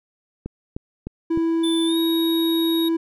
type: click train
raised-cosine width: 3 ms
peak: -16 dBFS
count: 4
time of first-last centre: 0.46-1.375 s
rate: 3.28 Hz
type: tone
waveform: triangle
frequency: 329.6 Hz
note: E4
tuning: in tune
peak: -16 dBFS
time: 1.3-2.97 s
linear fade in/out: 10 ms
type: tone with pitch glide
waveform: square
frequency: 3527 to 3780 Hz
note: A7 to A#7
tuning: +3 to +23 cents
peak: -26 dBFS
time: 1.63-2.89 s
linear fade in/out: 10 ms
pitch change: +120 cents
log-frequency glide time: 1.86-1.97 s
effects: none